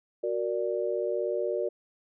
sine chord, Gb augmented, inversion none, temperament equal, 370 / 466.2 / 587.3 Hz, Gb4 / Bb4 / D5, 0 / 0 / 0 cents, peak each -31 dBFS, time 0.23-1.69 s, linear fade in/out 10 ms, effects none

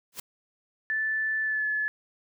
white noise with exponential growth, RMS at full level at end -30 dBFS, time 0.12-0.2 s, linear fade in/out 5 ms, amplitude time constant 16 ms
sine tone with pitch glide, 1754 to 1718.9 Hz, A6 to A6, -6 to -41 cents, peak -25 dBFS, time 0.9-1.88 s, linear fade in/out 0 ms, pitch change -35 cents, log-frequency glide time 1.42-1.66 s
effects none

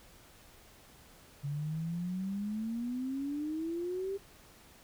sine exponential sweep, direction up, 140 to 399 Hz, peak -33 dBFS, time 1.43-4.18 s, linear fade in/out 20 ms, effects pink hiss -58 dBFS RMS until 4.83 s

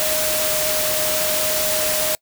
sine tone in noise, 619 Hz, D#5, 9 cents flat, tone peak -24 dBFS, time 0-2.15 s, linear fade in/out 0 ms, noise white, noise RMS -21 dBFS, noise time 0-2.15 s, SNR -6 dB, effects noise-tail reverb RT60 0.1 s tail -25 dB re dry

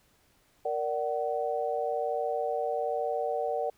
sine chord, Bb augmented, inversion none, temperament equal with one note detuned, 466.2 / 587.3 / 752.9 Hz, Bb4 / D5 / F#5, 0 / 0 / +30 cents, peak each -32 dBFS, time 0.65-3.7 s, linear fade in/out 5 ms, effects pink hiss -66 dBFS RMS until 3.77 s

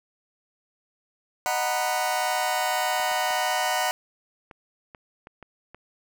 sawtooth chord, B major seventh, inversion first, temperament just, 617.4 / 740.8 / 926 / 987.8 Hz, D#5 / F#5 / A#5 / B5, -14 / +2 / -12 / 0 cents, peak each -27 / -22 / -27 / -27 dBFS, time 1.46-3.91 s, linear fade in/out 0 ms
clicks, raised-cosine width 0.5 ms, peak -28 dBFS, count 8, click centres 2.999 / 3.116 / 3.306 / 4.512 / 4.948 / 5.271 / 5.427 / 5.746 s
effects none

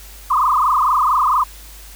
sine tone with frequency modulation, 1121 Hz, C#6, 19 cents sharp, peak -12 dBFS, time 0.3-1.44 s, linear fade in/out 10 ms, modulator 24.4 Hz, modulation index 5.5, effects added 50 Hz sine -38 dBFS peak until 1.95 s + white hiss -41 dBFS RMS until 1.95 s

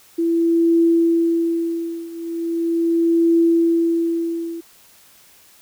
sine tone with tremolo, 334.2 Hz, E4, 24 cents sharp, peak -11 dBFS, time 0.18-4.61 s, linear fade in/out 10 ms, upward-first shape triangle, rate 0.39 Hz, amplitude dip 90%, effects white hiss -50 dBFS RMS until 5.61 s

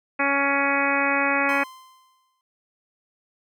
harmonic tone, 279.2 Hz, C#4, 13 cents sharp, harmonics 1 / 2 / 3 / 4 / 5 / 6 / 7 / 8 / 9, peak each -28 / -28 / -28 / -28 / -28 / -28 / -28 / -28 / -28 dBFS, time 0.19-1.64 s, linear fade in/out 10 ms
45% pulse tone with exponential decay, 1038 Hz, C6, 14 cents flat, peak -32 dBFS, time 1.49-2.41 s, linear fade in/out 1 ms, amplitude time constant 200 ms
effects none

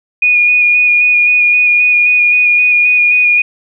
sine tone with vibrato, 2455 Hz, D#7, 24 cents flat, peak -6 dBFS, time 0.22-3.42 s, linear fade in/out 5 ms, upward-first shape square, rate 3.8 Hz, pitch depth 14 cents each way, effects none

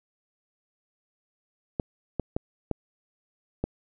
clicks, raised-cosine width 2 ms, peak -13 dBFS, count 5, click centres 1.798 / 2.197 / 2.365 / 2.713 / 3.64 s, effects none

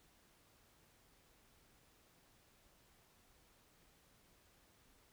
silence, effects pink hiss -70 dBFS RMS until 5.12 s

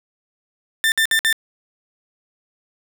30% pulse tone bursts, 1788 Hz, A6, 27 cents sharp, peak -12 dBFS, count 4, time 0.84-1.327 s, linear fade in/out 0 ms, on 79 ms, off 57 ms, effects none

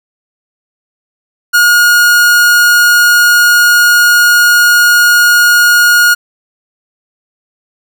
45% pulse tone, 1435 Hz, F6, 47 cents sharp, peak -4 dBFS, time 1.53-6.15 s, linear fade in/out 20 ms, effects none

